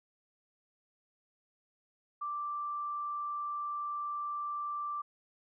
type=tone; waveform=sine; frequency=1174.7 Hz; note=D6; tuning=in tune; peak=-34 dBFS; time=2.21-5.02 s; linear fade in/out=10 ms; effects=none